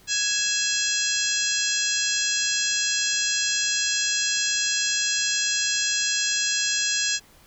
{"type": "harmonic tone with a mistuned harmonic", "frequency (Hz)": 830.6, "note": "G#5", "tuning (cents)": 0, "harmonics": [2, 3, 4, 5, 6, 7, 8, 9], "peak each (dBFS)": [-30, -30, -30, -30, -30, -30, -30, -30], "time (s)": [0.07, 7.2], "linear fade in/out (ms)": 50, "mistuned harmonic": 3, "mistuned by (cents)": 97, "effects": ["pink hiss -54 dBFS RMS until 7.46 s"]}